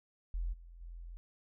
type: tone with level steps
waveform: sine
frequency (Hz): 42.59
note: F1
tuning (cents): -43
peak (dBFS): -33 / -50 / -44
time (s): 0.34-1.17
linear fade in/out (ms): 0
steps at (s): 0.52 / 0.8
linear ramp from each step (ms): 20
effects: none